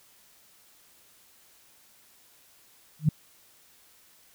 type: tone with exponential growth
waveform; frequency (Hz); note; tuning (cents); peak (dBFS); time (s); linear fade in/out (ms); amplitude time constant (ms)
sine; 153.2; D#3; -27; -14; 2.99-3.09; 5; 20
effects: white hiss -59 dBFS RMS until 4.34 s